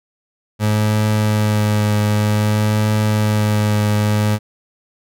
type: tone with vibrato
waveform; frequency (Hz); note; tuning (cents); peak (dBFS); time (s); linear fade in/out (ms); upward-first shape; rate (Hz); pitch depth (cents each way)
30% pulse; 106.1; G#2; +38; -11; 0.59-4.39; 50; triangle; 0.53; 19
effects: none